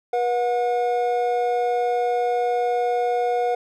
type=tone pair together; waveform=triangle; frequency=483.6 / 724.6 Hz; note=B4 / F#5; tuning=-36 / -36 cents; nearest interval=perfect fifth; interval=700 cents; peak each=-20 dBFS; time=0.13-3.55 s; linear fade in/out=5 ms; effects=none